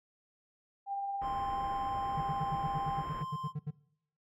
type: tone with tremolo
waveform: sine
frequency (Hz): 795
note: G5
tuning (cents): +24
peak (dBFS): -32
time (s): 0.86-3.05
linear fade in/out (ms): 50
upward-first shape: sine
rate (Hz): 18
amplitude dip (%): 25
type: tone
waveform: triangle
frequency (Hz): 1046.5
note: C6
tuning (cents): 0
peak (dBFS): -36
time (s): 1.21-3.53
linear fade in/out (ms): 50
type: low-pass noise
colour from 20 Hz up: pink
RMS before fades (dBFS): -45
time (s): 1.21-3.23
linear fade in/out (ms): 10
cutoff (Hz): 1900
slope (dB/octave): 24
type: tone bursts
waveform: triangle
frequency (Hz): 150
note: D3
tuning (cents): +37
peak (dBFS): -31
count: 14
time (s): 2.17-3.709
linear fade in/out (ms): 10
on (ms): 44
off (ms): 71
effects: noise-tail reverb RT60 0.7 s tail -20 dB re dry